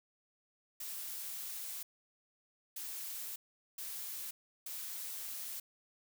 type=noise bursts at uneven times; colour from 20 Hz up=blue; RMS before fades=-43 dBFS; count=4; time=0.8-1.83 / 2.76-3.36 / 3.78-4.31 / 4.66-5.6 s; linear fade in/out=5 ms; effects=none